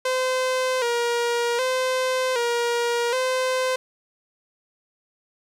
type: tone with vibrato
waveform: sawtooth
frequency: 493.9 Hz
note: B4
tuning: in tune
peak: -17 dBFS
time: 0.05-3.76 s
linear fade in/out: 5 ms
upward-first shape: square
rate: 0.65 Hz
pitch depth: 70 cents each way
effects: low-pass 9000 Hz 12 dB/octave + 9-bit